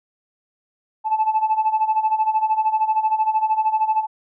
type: tone with tremolo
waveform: sine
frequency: 871 Hz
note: A5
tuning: 18 cents flat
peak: -12 dBFS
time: 1.04-4.07 s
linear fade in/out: 50 ms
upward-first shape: sine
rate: 13 Hz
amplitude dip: 80%
effects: tanh soft clip ceiling -11 dBFS